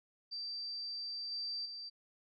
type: tone with level steps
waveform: sine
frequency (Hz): 4673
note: D8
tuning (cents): -9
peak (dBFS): -39 / -37 / -43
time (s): 0.31-1.9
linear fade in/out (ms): 20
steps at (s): 1.31 / 1.65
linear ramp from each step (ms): 10
effects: none